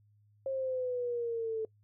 sine exponential sweep, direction down, 540 to 437.3 Hz, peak -31 dBFS, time 0.46-1.65 s, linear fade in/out 2 ms, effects noise-tail reverb RT60 0.1 s tail -23 dB re dry + added 104 Hz sine -63 dBFS peak until 1.83 s

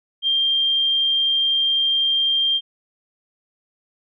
sine tone, 3186 Hz, G7, 27 cents sharp, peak -16 dBFS, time 0.22-2.61 s, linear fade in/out 50 ms, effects none

